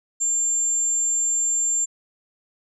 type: tone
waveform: sine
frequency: 7320 Hz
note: A#8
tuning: 32 cents flat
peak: -19 dBFS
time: 0.2-1.86 s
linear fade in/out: 20 ms
effects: none